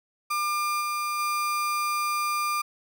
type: tone with level steps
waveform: 35% pulse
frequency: 1200 Hz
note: D6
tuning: 37 cents sharp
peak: -23 / -25 / -23 dBFS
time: 0.3-2.62 s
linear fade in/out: 10 ms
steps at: 0.8 / 1.18 s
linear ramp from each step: 20 ms
effects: none